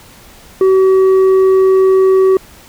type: tone with tanh clipping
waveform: sine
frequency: 380 Hz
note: F#4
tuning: 46 cents sharp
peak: -7 dBFS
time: 0.61-2.37 s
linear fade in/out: 2 ms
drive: 5 dB
effects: pink hiss -40 dBFS RMS until 2.68 s